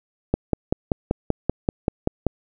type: click train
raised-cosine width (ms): 2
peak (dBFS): -5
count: 11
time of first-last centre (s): 0.34-2.267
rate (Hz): 5.19
effects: none